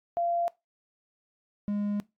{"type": "tone pair in turn", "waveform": ["sine", "triangle"], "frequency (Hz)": [688, 205.5], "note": ["F5", "G#3"], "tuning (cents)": [-26, -18], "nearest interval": "octave + major sixth", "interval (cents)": 2092, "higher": "first", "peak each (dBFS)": -25, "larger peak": "neither", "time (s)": [[0.17, 0.48], [1.68, 2]], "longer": "second", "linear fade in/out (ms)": 0, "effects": ["noise-tail reverb RT60 0.2 s tail -20 dB re dry", "AAC 64 kbps"]}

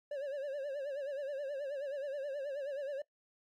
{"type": "tone with vibrato", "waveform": "triangle", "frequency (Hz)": 560, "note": "C#5", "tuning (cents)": 18, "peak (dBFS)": -34, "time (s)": [0.11, 3.02], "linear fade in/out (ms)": 5, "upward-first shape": "sine", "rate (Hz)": 9.4, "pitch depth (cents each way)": 96, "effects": ["noise-tail reverb RT60 0.1 s tail -20 dB re dry", "MP3 96 kbps"]}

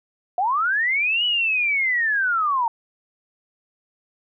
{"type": "linear two-way sweep", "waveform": "sine", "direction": "up then down", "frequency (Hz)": [687, 2965, 893], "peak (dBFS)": -18, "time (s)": [0.38, 2.68], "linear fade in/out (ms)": 2, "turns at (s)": 1.25, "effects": []}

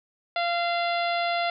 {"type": "harmonic tone", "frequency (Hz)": 690, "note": "F5", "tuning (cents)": -21, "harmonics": [1, 2, 3, 4, 5, 6, 7], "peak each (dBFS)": [-25, -32, -32, -36, -36, -38, -44], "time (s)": [0.36, 1.5], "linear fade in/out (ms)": 2, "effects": []}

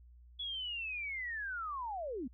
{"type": "linear sweep", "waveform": "sine", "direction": "down", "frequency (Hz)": [3410, 220], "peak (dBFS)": -37, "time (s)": [0.39, 2.28], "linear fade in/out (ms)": 10, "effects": ["added 60 Hz sine -55 dBFS peak until 2.33 s"]}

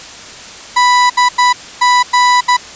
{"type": "tone bursts at uneven times", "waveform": "35% pulse", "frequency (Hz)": 988, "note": "B5", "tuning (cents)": 0, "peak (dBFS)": -5, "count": 6, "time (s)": [[0.76, 1.1], [1.17, 1.29], [1.38, 1.53], [1.81, 2.03], [2.13, 2.41], [2.48, 2.57]], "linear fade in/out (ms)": 10, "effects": ["white hiss -31 dBFS RMS until 2.75 s", "resampled to 16000 Hz"]}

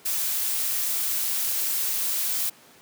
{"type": "noise", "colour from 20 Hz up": "blue", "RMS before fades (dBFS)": -26, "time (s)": [0.05, 2.5], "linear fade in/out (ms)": 10, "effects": ["pink hiss -52 dBFS RMS until 2.81 s", "high-pass 200 Hz 12 dB/octave"]}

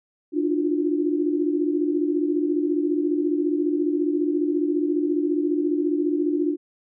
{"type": "tone cluster", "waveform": "sine", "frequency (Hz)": [298.4, 343.8, 358.4], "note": ["D4", "F4", "F4"], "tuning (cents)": [28, -27, 45], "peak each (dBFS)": [-22, -26, -26], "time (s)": [0.32, 6.57], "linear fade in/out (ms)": 50, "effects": []}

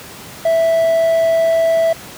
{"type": "tone", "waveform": "triangle", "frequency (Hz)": 658, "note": "E5", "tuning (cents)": -3, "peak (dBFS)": -9, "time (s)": [0.45, 1.93], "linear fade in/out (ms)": 5, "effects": ["pink hiss -34 dBFS RMS until 2.17 s", "high-pass 100 Hz 12 dB/octave"]}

